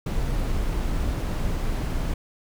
brown noise, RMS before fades -25 dBFS, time 0.06-2.14 s, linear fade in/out 5 ms, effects none

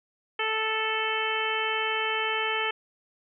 harmonic tone, 439.2 Hz, A4, 3 cents flat, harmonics 1 / 2 / 3 / 4 / 5 / 6 / 7, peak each -33 / -33 / -33 / -33 / -33 / -33 / -33 dBFS, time 0.39-2.71 s, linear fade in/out 5 ms, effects none

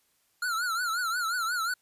square tone with vibrato, 1396.9 Hz, F6, in tune, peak -28 dBFS, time 0.42-1.74 s, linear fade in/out 5 ms, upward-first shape triangle, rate 5.6 Hz, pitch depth 140 cents each way, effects white hiss -70 dBFS RMS until 1.81 s + resampled to 32000 Hz

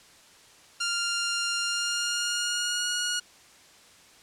10% pulse tone with pitch glide, 1396.9 to 1442.8 Hz, F6 to F#6, 0 to -44 cents, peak -17 dBFS, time 0.8-3.2 s, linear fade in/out 10 ms, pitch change +56 cents, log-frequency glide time 1.6-2.91 s, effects white hiss -54 dBFS RMS until 4.22 s + low-pass 8000 Hz 12 dB/octave

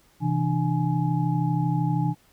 sine tone cluster, 131 / 163.8 / 297.7 / 840 Hz, C3 / E3 / D4 / G#5, +2 / -11 / +24 / +19 cents, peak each -25 / -24 / -30 / -31 dBFS, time 0.2-2.15 s, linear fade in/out 50 ms, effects pink hiss -60 dBFS RMS until 2.32 s

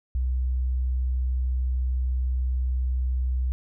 sine tone, 63.3 Hz, B1, 43 cents sharp, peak -22 dBFS, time 0.15-3.52 s, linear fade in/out 0 ms, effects none

